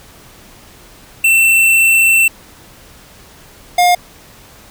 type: tone pair in turn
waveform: square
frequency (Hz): 2686 / 711.4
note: E7 / F5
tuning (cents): +32 / +32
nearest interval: octave + major seventh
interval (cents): 2300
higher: first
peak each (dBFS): -8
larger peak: neither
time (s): 1.24-2.28 / 3.78-3.95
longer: first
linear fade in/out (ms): 5
effects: pink hiss -41 dBFS RMS until 4.7 s